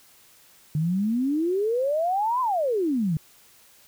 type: exponential two-way sweep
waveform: sine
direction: up then down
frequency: 147.8 to 1046.5 to 147.8 Hz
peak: -21 dBFS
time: 0.75-3.17 s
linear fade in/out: 2 ms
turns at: 2.41 s
effects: white hiss -55 dBFS RMS until 3.87 s